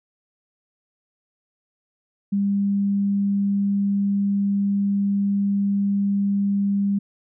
sine tone, 199.9 Hz, G3, 34 cents sharp, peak -18 dBFS, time 2.32-6.99 s, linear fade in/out 10 ms, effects none

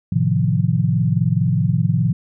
sine chord, F dominant seventh, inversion first, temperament equal, 110 / 130.81 / 155.56 / 174.61 Hz, A2 / C3 / Eb3 / F3, 0 / 0 / 0 / 0 cents, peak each -20 dBFS, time 0.12-2.13 s, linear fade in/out 5 ms, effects none

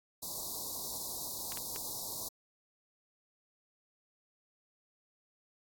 white band-stop noise, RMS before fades -40 dBFS, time 0.22-2.29 s, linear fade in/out 10 ms, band 1100 to 3800 Hz, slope 96 dB/octave
clicks, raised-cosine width 0.2 ms, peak -25 dBFS, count 3, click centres 1.521 / 1.573 / 1.761 s
effects AAC 64 kbps

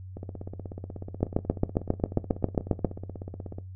two click trains, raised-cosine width 2 ms, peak -9 / -24 dBFS, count 13 / 57, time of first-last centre 1.23-2.847 / 0.17-3.585 s, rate 7.42 / 16.4 Hz, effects noise-tail reverb RT60 0.2 s tail -18 dB re dry + added 93 Hz sine -39 dBFS peak until 3.75 s

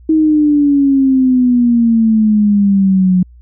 sine exponential sweep, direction down, 318.4 to 180.6 Hz, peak -7 dBFS, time 0.09-3.23 s, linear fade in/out 5 ms, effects added 60 Hz sine -37 dBFS peak until 3.41 s

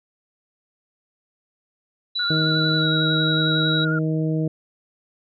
sine tone with pitch glide, 3951 to 3865 Hz, B7 to B7, 0 to -38 cents, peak -22 dBFS, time 2.15-3.85 s, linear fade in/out 10 ms, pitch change -38 cents, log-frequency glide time 2.77-2.87 s
sine tone with vibrato, 1423 Hz, F6, 32 cents sharp, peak -24 dBFS, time 2.19-3.99 s, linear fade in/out 5 ms, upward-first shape sine, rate 11 Hz, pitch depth 42 cents each way
harmonic tone, 157.7 Hz, D#3, 24 cents sharp, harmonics 1 / 2 / 3 / 4, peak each -21 / -25 / -30 / -34 dBFS, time 2.3-4.48 s, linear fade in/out 5 ms
effects none

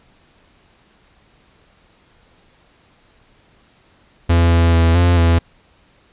45% pulse tone with pitch steps, 84.7 / 84.2 / 83.2 / 87.1 / 84 Hz, E2 / E2 / E2 / F2 / E2, +48 / +37 / +17 / -4 / +33 cents, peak -10 dBFS, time 4.29-5.39 s, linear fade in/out 10 ms, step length 220 ms, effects pink hiss -54 dBFS RMS until 6.12 s + resampled to 8000 Hz

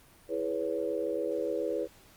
sine chord, C# minor seventh, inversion first, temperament equal with one note detuned, 329.6 / 415.3 / 493.9 / 561.1 Hz, E4 / G#4 / B4 / C#5, 0 / 0 / 0 / +21 cents, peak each -36 / -35 / -33 / -35 dBFS, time 0.28-1.88 s, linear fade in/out 50 ms, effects pink hiss -58 dBFS RMS until 2.16 s + Opus 32 kbps

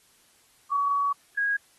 sine tone pair in turn, 1130 / 1644 Hz, C#6 / G#6, +33 / -18 cents, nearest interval tritone, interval 649 cents, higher second, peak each -22 dBFS, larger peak neither, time 0.71-1.13 / 1.37-1.57 s, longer first, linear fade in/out 10 ms, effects white hiss -61 dBFS RMS until 1.78 s + AAC 32 kbps

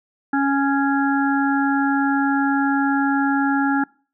harmonic tone, 277.2 Hz, C#4, in tune, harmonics 1 / 3 / 5 / 6, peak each -18 / -23 / -25 / -26 dBFS, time 0.33-3.84 s, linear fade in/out 5 ms, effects noise-tail reverb RT60 0.4 s tail -24 dB re dry

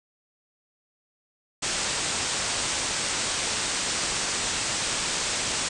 white low-pass noise, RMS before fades -28 dBFS, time 1.62-5.69 s, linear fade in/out 10 ms, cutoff 8800 Hz, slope 96 dB/octave, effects none

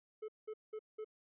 triangle tone bursts, 432.1 Hz, A4, 31 cents flat, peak -39 dBFS, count 4, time 0.22-1.046 s, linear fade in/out 10 ms, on 64 ms, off 190 ms, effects resampled to 8000 Hz

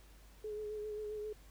sine tone with vibrato, 424 Hz, G#4, 36 cents sharp, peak -39 dBFS, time 0.44-1.33 s, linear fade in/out 5 ms, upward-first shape sine, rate 7.5 Hz, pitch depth 26 cents each way, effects added 50 Hz sine -57 dBFS peak until 1.5 s + pink hiss -64 dBFS RMS until 1.5 s

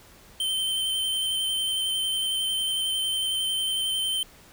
square tone with vibrato, 3100 Hz, G7, 20 cents flat, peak -25 dBFS, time 0.4-4.23 s, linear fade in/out 2 ms, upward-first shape square, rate 11 Hz, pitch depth 11 cents each way, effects pink hiss -52 dBFS RMS until 4.52 s

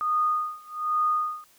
sine tone with tremolo, 1232 Hz, D#6, 17 cents flat, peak -20 dBFS, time 0.01-1.44 s, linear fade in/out 0 ms, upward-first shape sine, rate 1.2 Hz, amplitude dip 95%, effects white hiss -59 dBFS RMS until 1.58 s

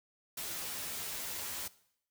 white noise with comb filter, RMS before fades -40 dBFS, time 0.37-1.68 s, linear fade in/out 5 ms, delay 12 ms, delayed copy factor +0.75, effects noise-tail reverb RT60 0.7 s tail -19 dB re dry

